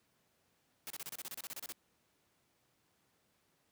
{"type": "noise bursts", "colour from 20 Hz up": "white", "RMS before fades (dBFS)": -44, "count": 14, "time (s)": [0.87, 1.722], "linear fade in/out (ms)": 0, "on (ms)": 33, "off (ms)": 30, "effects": ["pink hiss -75 dBFS RMS until 3.71 s", "high-pass 100 Hz 12 dB/octave"]}